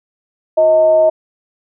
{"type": "tone with frequency modulation", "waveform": "sine", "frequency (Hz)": 632, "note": "D#5", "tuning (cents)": 27, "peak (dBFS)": -7, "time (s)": [0.57, 1.1], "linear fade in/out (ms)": 10, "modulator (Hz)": 273, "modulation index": 0.27, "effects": []}